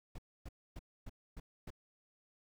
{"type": "noise bursts", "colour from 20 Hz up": "brown", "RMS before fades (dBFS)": -45, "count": 6, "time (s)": [0.15, 1.704], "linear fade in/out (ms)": 5, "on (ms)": 34, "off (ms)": 270, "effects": []}